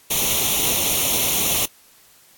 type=noise with comb filter; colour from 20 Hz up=white; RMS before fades=-20 dBFS; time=0.1-1.66 s; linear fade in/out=10 ms; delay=0.31 ms; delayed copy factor=+0.75; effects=white hiss -52 dBFS RMS until 2.37 s + AAC 64 kbps